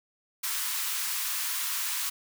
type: high-pass noise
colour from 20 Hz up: white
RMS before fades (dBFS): -31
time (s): 0.43-2.1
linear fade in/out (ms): 10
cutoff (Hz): 940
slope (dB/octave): 48
effects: none